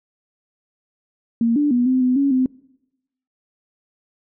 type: tone with pitch steps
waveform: sine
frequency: 231.5 / 293 / 243.9 / 257.7 / 252.5 / 278.5 / 257.7 Hz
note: A#3 / D4 / B3 / C4 / B3 / C#4 / C4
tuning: -12 / -4 / -21 / -26 / +39 / +8 / -26 cents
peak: -14 dBFS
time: 1.41-2.46 s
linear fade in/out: 2 ms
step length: 150 ms
effects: noise-tail reverb RT60 0.9 s tail -24 dB re dry